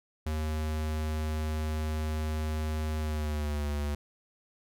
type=tone with pitch glide; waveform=square; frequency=77.5 to 73.15 Hz; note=D#2 to D2; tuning=-6 to -6 cents; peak=-30 dBFS; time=0.26-3.95 s; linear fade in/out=5 ms; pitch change=-100 cents; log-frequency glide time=2.99-3.67 s; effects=none